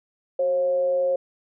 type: tone with frequency modulation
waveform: sine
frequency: 537 Hz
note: C5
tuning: 45 cents sharp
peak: -19 dBFS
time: 0.39-1.16 s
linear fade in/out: 5 ms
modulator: 163 Hz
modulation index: 0.27
effects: none